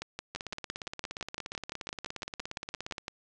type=two click trains; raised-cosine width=0.2 ms; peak=-20 / -19 dBFS; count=46 / 19; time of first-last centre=0.35-2.982 / 0.02-3.081 s; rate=17.1 / 5.88 Hz; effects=resampled to 24000 Hz + 10-bit